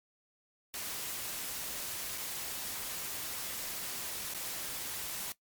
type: noise with dropouts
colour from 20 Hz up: white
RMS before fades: -39 dBFS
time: 0.74-5.32 s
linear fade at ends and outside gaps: 0 ms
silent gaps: 2.177-2.181 / 4.337-4.347 s
effects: noise-tail reverb RT60 0.1 s tail -18 dB re dry + MP3 96 kbps